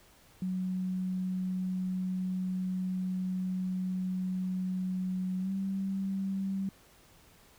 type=tone with pitch glide; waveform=sine; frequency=185 to 193.53 Hz; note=F#3 to G3; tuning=0 to -22 cents; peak=-30 dBFS; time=0.42-6.69 s; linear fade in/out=2 ms; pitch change=+78 cents; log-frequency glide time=5.4-5.51 s; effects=pink hiss -60 dBFS RMS until 7.58 s

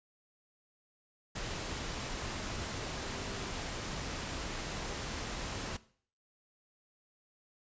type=tone in noise; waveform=sine; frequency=392 Hz; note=G4; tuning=in tune; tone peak=-49 dBFS; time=3.16-3.5 s; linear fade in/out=10 ms; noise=pink; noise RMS=-39 dBFS; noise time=1.35-5.77 s; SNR=-13 dB; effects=noise-tail reverb RT60 0.5 s tail -18 dB re dry + resampled to 16000 Hz

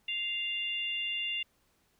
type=harmonic tone; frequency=698 Hz; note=F5; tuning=1 cent flat; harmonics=3 / 4 / 5; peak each=-41 / -32 / -41 dBFS; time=0.08-1.43 s; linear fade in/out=5 ms; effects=pink hiss -71 dBFS RMS until 1.99 s

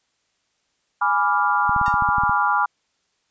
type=chord; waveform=sine; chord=G# diminished seventh; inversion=none; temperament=equal; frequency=830.6 / 987.8 / 1174.7 / 1396.9 Hz; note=G#5 / B5 / D6 / F6; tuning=0 / 0 / 0 / 0 cents; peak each=-22 dBFS; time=1.01-2.66 s; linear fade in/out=10 ms
type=clicks; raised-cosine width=5 ms; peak=-18 dBFS; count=10; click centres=1.694 / 1.763 / 1.814 / 1.881 / 1.941 / 2.023 / 2.089 / 2.183 / 2.236 / 2.295 s
type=tone with exponential decay; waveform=sawtooth; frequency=920 Hz; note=A#5; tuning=23 cents flat; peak=-24 dBFS; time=1.86-2.01 s; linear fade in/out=1 ms; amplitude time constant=32 ms
effects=white hiss -69 dBFS RMS until 3.3 s + resampled to 16000 Hz

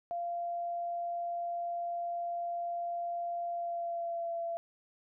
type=tone with pitch glide; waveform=sine; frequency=691 to 676.8 Hz; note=F5 to E5; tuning=-19 to +45 cents; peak=-33 dBFS; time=0.11-4.57 s; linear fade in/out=0 ms; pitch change=-36 cents; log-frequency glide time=3.51-4.34 s; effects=none

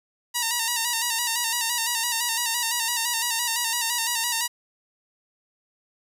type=tone with vibrato; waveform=5% pulse; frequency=938 Hz; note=A#5; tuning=11 cents sharp; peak=-11 dBFS; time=0.34-4.48 s; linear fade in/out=20 ms; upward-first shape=square; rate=5.9 Hz; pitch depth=49 cents each way; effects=none

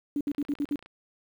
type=tone bursts; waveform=sine; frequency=288.5 Hz; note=D4; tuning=31 cents flat; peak=-25 dBFS; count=6; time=0.16-0.758 s; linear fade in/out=2 ms; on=48 ms; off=62 ms
type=click train; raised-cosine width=0.3 ms; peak=-32 dBFS; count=18; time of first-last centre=0.28-0.86 s; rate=29.3 Hz
effects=9-bit

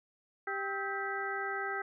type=harmonic tone with a mistuned harmonic; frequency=393.5 Hz; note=G4; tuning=7 cents sharp; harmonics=1 / 2 / 3 / 4 / 5; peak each=-40 / -40 / -40 / -38 / -41 dBFS; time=0.47-1.82 s; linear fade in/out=5 ms; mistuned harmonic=3; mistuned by=+150 cents; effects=none

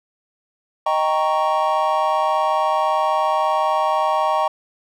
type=chord; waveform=triangle; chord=Eb dominant seventh; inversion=none; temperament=equal; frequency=622.3 / 784 / 932.3 / 1108.7 Hz; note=Eb5 / G5 / Bb5 / Db6; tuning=0 / 0 / 0 / 0 cents; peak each=-20 dBFS; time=0.86-4.48 s; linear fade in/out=5 ms; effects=none

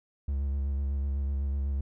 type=tone with vibrato; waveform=triangle; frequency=69.3 Hz; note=C#2; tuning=in tune; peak=-25 dBFS; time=0.28-1.81 s; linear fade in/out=5 ms; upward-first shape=square; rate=8 Hz; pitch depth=27 cents each way; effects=none

